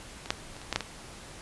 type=clicks; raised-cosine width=0.2 ms; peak=-22 / -8 / -29 / -27 / -11 / -7 / -15 dBFS; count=7; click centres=0.259 / 0.305 / 0.566 / 0.616 / 0.727 / 0.76 / 0.807 s; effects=pink hiss -46 dBFS RMS until 1.41 s + resampled to 24000 Hz